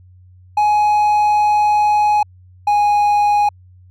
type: tone pair in turn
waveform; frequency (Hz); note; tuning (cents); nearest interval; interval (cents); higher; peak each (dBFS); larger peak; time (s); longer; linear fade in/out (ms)
triangle; 838 / 827.4; G#5 / G#5; +15 / -7; unison; 22; first; -9 / -9; neither; 0.57-2.23 / 2.67-3.49; first; 5
effects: added 91 Hz sine -42 dBFS peak until 3.9 s